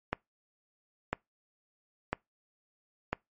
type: click train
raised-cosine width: 0.5 ms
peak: -14 dBFS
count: 4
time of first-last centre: 0.13-3.13 s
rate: 1 Hz
effects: noise-tail reverb RT60 0.2 s tail -25 dB re dry + MP3 32 kbps